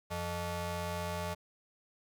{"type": "ring-modulated tone", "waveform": "20% pulse", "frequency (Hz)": 261.6, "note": "C4", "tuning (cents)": 0, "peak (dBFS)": -27, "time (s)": [0.1, 1.35], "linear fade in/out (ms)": 20, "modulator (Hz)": 350, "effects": []}